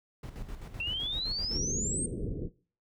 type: noise with tremolo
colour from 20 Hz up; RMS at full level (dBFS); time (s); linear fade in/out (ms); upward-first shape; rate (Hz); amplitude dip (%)
brown; -39; 0.23-1.59; 5; square; 7.8; 60
type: exponential sweep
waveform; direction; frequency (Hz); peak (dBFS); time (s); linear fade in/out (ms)
sine; up; 2680 to 8750; -31; 0.8-2.06; 2
type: low-pass noise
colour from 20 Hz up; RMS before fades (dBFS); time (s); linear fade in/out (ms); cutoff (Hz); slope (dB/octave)
pink; -35; 1.48-2.5; 50; 470; 48
effects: noise-tail reverb RT60 0.4 s tail -20 dB re dry